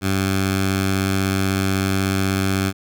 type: tone with notch filter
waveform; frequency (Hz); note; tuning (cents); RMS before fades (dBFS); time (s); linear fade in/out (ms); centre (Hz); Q
10% pulse; 96.2; G2; -32; -20; 0.01-2.73; 50; 520; 1.2
effects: none

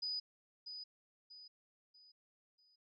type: tone with echo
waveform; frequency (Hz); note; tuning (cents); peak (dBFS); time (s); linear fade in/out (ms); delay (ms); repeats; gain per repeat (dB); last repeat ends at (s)
sine; 4969; D#8; -3; -37; 0.02-0.2; 10; 640; 4; -8; 2.76
effects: none

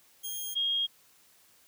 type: tone pair in turn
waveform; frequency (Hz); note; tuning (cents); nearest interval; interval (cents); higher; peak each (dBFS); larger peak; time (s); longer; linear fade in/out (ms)
5% pulse / sine; 3239 / 3254; G#7 / G#7; -44 / -36; unison; 8; second; -26; neither; 0.23-0.55 / 0.55-0.87; neither; 20
effects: white hiss -62 dBFS RMS until 1.67 s + high-pass 60 Hz 12 dB/octave

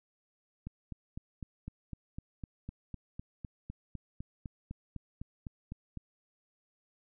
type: click train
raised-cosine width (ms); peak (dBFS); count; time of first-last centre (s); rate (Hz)
5; -28; 22; 0.67-5.973; 3.96
effects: none

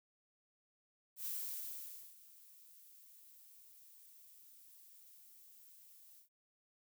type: noise with ADSR envelope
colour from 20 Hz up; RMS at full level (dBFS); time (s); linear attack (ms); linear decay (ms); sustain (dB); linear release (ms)
violet; -41; 1.16-6.29; 100; 880; -20; 110
effects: none

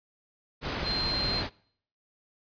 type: tone in noise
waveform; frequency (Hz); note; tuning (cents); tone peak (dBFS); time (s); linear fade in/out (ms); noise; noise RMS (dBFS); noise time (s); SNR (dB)
sine; 4156; C8; -12; -28; 0.83-1.44; 50; pink; -32; 0.61-1.5; +1
effects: noise-tail reverb RT60 0.6 s tail -23 dB re dry + resampled to 11025 Hz

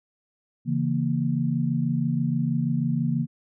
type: chord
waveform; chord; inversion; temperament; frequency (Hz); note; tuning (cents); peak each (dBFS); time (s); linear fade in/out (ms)
sine; A# diminished; first; equal; 138.59 / 164.81 / 233.1; C#3 / E3 / A#3; 0 / 0 / 0; -26; 0.65-3.27; 50
effects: none

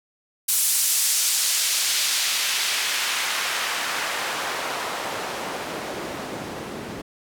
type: noise with band-pass filter sweep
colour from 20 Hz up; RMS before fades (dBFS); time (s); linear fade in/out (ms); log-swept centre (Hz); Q
white; -25; 0.48-7.02; 10; 10000 to 210; 0.75
effects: none

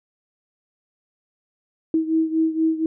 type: beating tone pair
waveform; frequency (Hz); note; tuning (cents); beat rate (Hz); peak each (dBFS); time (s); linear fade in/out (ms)
sine; 320 / 324.2; D#4 / E4; +49 / -29; 4.2; -19 / -23; 1.94-2.86; 2
effects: none

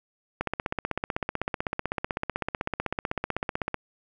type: click train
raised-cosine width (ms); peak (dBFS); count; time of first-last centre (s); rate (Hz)
0.5; -12; 54; 0.41-3.743; 15.9
effects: none

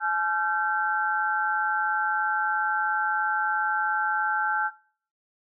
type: tone cluster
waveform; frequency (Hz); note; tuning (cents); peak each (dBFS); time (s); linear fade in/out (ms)
sine; 856 / 1366 / 1549; A5 / F6 / G6; -48 / -39 / -21; -27; 0-4.71; 50
effects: noise-tail reverb RT60 0.5 s tail -21 dB re dry

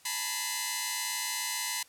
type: tone cluster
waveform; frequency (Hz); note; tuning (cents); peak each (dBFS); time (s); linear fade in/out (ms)
5% pulse; 841 / 900 / 987 / 2074; G#5 / A5 / B5 / C7; +22 / +39 / -1 / -16; -30 / -27 / -22 / -24; 0.05-1.83; 5
effects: white hiss -59 dBFS RMS until 1.88 s + low-pass 12000 Hz 12 dB/octave

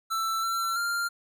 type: tone with pitch steps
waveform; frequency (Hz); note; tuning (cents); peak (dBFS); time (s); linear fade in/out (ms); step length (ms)
square; 1331 / 1351 / 1393; E6 / E6 / F6; +16 / +42 / -5; -27; 0.1-1.09; 20; 330
effects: none

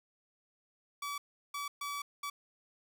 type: tone bursts at uneven times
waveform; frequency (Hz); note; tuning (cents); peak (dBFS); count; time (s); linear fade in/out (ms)
sawtooth; 1146; D6; -43; -33; 4; 1.02-1.18 / 1.54-1.68 / 1.81-2.02 / 2.23-2.3; 5
effects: none

